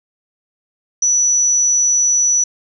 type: tone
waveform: sine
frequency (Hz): 5920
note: F#8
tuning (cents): 0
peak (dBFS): -11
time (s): 1.02-2.44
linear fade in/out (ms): 5
effects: none